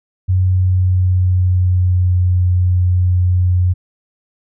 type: tone with pitch glide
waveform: sine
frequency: 92.5 to 90.28 Hz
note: F#2 to F#2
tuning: 0 to -42 cents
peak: -10 dBFS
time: 0.28-3.74 s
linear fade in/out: 20 ms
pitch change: -42 cents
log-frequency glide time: 0.4-2.24 s
effects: none